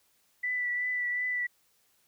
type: tone with vibrato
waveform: sine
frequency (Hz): 1975.5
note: B6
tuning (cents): 0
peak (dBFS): -28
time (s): 0.43-1.47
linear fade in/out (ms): 10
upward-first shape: triangle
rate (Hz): 2.7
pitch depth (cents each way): 23
effects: white hiss -69 dBFS RMS until 2.07 s